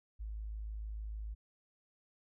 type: tone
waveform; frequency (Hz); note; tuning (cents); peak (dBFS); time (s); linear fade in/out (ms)
sine; 53.3; G#1; +46; -39; 0.19-1.35; 20
effects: none